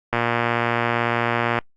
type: click train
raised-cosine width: 0.5 ms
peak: -5 dBFS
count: 173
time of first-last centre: 0.13-1.588 s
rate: 118 Hz
effects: noise-tail reverb RT60 0.1 s tail -26 dB re dry + Opus 48 kbps

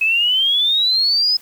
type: exponential sweep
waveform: sine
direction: up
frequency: 2559 to 5120 Hz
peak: -13 dBFS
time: 0.01-1.37 s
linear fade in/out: 5 ms
effects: white hiss -46 dBFS RMS until 1.41 s

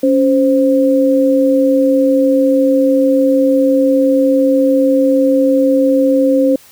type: tone pair together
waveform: sine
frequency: 277.2 / 523.3 Hz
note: C#4 / C5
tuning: 0 / 0 cents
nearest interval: major seventh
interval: 1100 cents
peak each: -11 dBFS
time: 0.03-6.56 s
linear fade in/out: 5 ms
effects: white hiss -43 dBFS RMS until 6.71 s

